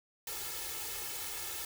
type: noise with comb filter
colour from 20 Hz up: white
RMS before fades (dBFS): -40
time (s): 0.27-1.65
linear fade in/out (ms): 2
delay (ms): 2.3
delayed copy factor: +1
effects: none